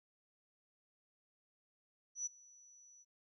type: tone with ADSR envelope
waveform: sine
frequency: 5920 Hz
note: F#8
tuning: in tune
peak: -35 dBFS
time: 2.15-3.05 s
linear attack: 110 ms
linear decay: 17 ms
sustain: -24 dB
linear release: 35 ms
effects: none